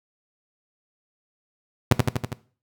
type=tone with echo; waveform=sawtooth; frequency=123.47 Hz; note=B2; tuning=in tune; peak=-7 dBFS; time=1.91-1.93 s; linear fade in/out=5 ms; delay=81 ms; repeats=5; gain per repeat=-3 dB; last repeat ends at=2.335 s; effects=noise-tail reverb RT60 0.4 s tail -17 dB re dry